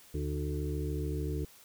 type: harmonic tone with a mistuned harmonic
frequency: 73.42 Hz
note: D2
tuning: in tune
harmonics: 1 / 2 / 4 / 5 / 6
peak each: -34 / -37 / -40 / -41 / -42 dBFS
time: 0.14-1.45 s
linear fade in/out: 5 ms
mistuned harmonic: 4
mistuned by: +37 cents
effects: white hiss -57 dBFS RMS until 1.64 s